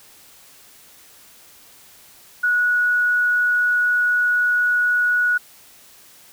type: tone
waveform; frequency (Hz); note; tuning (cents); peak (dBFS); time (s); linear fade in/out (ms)
sine; 1463; F#6; -20; -15; 2.43-5.38; 10
effects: white hiss -48 dBFS RMS until 6.32 s